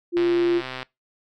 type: tone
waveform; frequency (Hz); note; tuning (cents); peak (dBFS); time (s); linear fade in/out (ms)
sine; 347.1; F4; -11; -17; 0.12-0.62; 50
type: click train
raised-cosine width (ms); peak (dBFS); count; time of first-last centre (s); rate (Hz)
0.3; -16; 86; 0.17-0.829; 129
effects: noise-tail reverb RT60 0.2 s tail -22 dB re dry